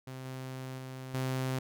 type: tone with level steps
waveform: sawtooth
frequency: 130.4 Hz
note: C3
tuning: 5 cents flat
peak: -37 / -35 / -37 / -27 dBFS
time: 0.07-1.59 s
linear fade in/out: 5 ms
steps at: 0.25 / 0.78 / 1.14 s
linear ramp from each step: 2 ms
effects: none